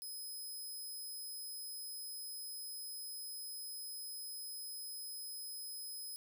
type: tone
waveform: 10% pulse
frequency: 5080 Hz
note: D#8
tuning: 35 cents sharp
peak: -38 dBFS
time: 0.02-6.16 s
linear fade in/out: 0 ms
effects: none